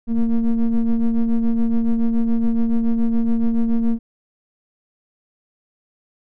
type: ring-modulated tone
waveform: triangle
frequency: 116.54 Hz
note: A#2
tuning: in tune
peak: -9 dBFS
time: 0.07-3.99 s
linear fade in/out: 50 ms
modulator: 113 Hz
effects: none

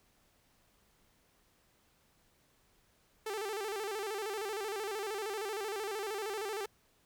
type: tone with vibrato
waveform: sawtooth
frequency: 415.3 Hz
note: G#4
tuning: in tune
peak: -32 dBFS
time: 3.26-6.66 s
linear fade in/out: 5 ms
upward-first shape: square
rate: 13 Hz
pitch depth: 93 cents each way
effects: pink hiss -70 dBFS RMS until 7.05 s

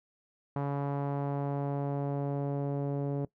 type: tone with low-pass filter sweep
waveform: sawtooth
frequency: 141.3 Hz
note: C#3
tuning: 34 cents sharp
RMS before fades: -32 dBFS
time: 0.56-3.25 s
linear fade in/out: 2 ms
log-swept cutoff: 980 to 510 Hz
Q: 1.5
effects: noise-tail reverb RT60 0.1 s tail -20 dB re dry

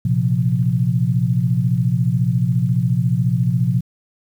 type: chord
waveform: sine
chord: Bb suspended second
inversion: none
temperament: equal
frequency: 116.54 / 130.81 / 174.61 Hz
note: Bb2 / C3 / F3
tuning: 0 / 0 / 0 cents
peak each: -19 / -18 / -20 dBFS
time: 0.05-3.81 s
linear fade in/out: 5 ms
effects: 8-bit

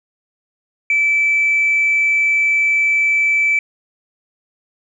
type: tone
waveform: sine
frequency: 2316 Hz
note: D7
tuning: 25 cents flat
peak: -11 dBFS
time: 0.9-3.59 s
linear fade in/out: 2 ms
effects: tanh soft clip ceiling -8 dBFS

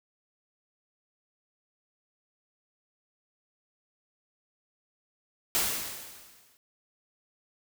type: noise with exponential decay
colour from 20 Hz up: white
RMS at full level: -25 dBFS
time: 5.55-6.57 s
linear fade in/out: 0 ms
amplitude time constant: 220 ms
effects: none

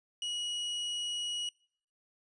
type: tone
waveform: 40% pulse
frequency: 2910 Hz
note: F#7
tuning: 29 cents flat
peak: -33 dBFS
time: 0.22-1.49 s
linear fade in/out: 2 ms
effects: noise-tail reverb RT60 0.6 s tail -26 dB re dry + resampled to 22050 Hz

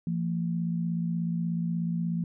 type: tone pair together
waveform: sine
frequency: 170.12 / 226.7 Hz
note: F3 / A#3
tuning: -45 / -48 cents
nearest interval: perfect fourth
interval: 497 cents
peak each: -27 / -34 dBFS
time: 0.07-2.24 s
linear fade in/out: 2 ms
effects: none

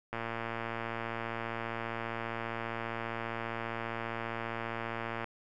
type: click train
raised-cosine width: 0.5 ms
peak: -21 dBFS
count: 589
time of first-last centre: 0.13-5.243 s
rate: 115 Hz
effects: none

